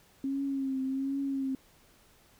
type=tone with vibrato; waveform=sine; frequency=270 Hz; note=C#4; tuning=45 cents flat; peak=-29 dBFS; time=0.24-1.55 s; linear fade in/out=2 ms; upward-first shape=triangle; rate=1.3 Hz; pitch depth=50 cents each way; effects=pink hiss -62 dBFS RMS until 2.39 s